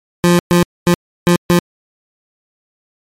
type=tone bursts at uneven times; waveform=25% pulse; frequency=174.61 Hz; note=F3; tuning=in tune; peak=-4 dBFS; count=5; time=0.24-0.39 / 0.51-0.63 / 0.87-0.94 / 1.27-1.36 / 1.5-1.59 s; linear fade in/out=0 ms; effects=MP3 64 kbps